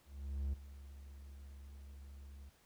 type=tone with ADSR envelope; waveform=triangle; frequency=69.3 Hz; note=C#2; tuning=in tune; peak=-32 dBFS; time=0.05-2.5 s; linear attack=480 ms; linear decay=14 ms; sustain=-16 dB; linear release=17 ms; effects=pink hiss -69 dBFS RMS until 2.65 s